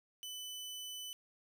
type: tone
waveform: sawtooth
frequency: 3000 Hz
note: F#7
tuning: 23 cents sharp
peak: -40 dBFS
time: 0.23-1.13 s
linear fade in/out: 0 ms
effects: none